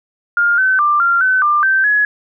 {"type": "tone with pitch steps", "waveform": "sine", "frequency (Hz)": [1410, 1526, 1186, 1385, 1518, 1192, 1555, 1685], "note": ["F6", "G6", "D6", "F6", "F#6", "D6", "G6", "G#6"], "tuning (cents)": [16, -47, 17, -15, 44, 25, -14, 25], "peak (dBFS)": -10, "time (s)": [0.37, 2.05], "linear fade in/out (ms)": 2, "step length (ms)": 210, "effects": []}